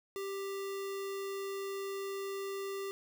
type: tone with sample-and-hold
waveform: sine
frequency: 392.3 Hz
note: G4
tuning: 1 cent sharp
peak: -36 dBFS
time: 0.16-2.91 s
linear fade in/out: 0 ms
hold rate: 1575 Hz
effects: none